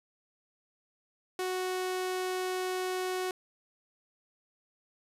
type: tone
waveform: sawtooth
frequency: 369.4 Hz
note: F#4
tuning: 3 cents flat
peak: -27 dBFS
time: 1.39-3.31 s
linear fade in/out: 2 ms
effects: resampled to 32000 Hz